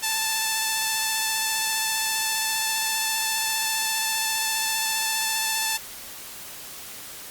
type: tone with vibrato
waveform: 5% pulse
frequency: 880 Hz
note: A5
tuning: in tune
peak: -11 dBFS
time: 0.02-5.78 s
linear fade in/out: 20 ms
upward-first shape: square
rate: 15 Hz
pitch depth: 12 cents each way
effects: white hiss -39 dBFS RMS until 7.3 s + Opus 48 kbps